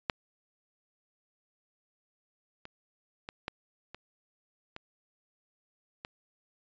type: clicks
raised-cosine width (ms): 0.3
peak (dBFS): -11 / -28 / -23 / -18 / -27 / -25 / -23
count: 7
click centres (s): 0.098 / 2.654 / 3.289 / 3.481 / 3.946 / 4.764 / 6.049
effects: resampled to 16000 Hz